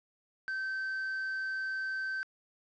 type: tone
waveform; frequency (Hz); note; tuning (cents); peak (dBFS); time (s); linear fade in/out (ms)
triangle; 1547; G6; -23; -31; 0.48-2.23; 0
effects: resampled to 16000 Hz + 10-bit